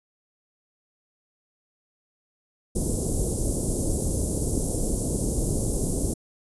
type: band-stop noise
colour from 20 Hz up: pink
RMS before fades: -25 dBFS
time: 2.75-6.14 s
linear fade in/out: 10 ms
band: 500 to 8000 Hz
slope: 24 dB/octave
effects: resampled to 24000 Hz